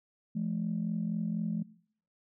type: tone pair together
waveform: sine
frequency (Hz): 170.9 / 215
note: F3 / A3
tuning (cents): -37 / -40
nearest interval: major third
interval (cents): 397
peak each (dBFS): -33 / -31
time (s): 0.35-1.63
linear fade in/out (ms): 10
effects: noise-tail reverb RT60 0.6 s tail -21 dB re dry + tanh soft clip ceiling -23 dBFS